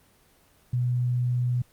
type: tone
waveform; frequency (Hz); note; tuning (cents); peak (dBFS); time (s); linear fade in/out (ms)
sine; 123.4; B2; -1; -22; 0.73-1.62; 5
effects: pink hiss -60 dBFS RMS until 1.72 s + Opus 24 kbps